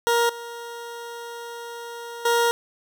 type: tone with level steps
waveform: 20% pulse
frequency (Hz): 470.2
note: A#4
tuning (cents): +15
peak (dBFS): -13 / -29 / -13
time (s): 0.07-2.51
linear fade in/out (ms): 0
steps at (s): 0.29 / 2.25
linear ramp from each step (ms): 5
effects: none